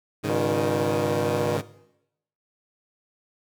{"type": "chord", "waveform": "15% pulse", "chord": "Ab suspended fourth", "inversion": "none", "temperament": "equal", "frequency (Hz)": [103.83, 138.59, 155.56], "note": ["Ab2", "Db3", "Eb3"], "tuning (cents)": [0, 0, 0], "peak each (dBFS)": -24, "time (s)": [0.23, 1.62], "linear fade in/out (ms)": 20}
{"type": "harmonic tone", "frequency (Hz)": 120, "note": "B2", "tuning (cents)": -49, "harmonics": [3, 4, 5, 6, 7, 8, 9], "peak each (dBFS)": [-31, -27, -29, -38, -38, -37, -39], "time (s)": [0.29, 1.57], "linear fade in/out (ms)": 5}
{"effects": ["noise-tail reverb RT60 0.8 s tail -17 dB re dry"]}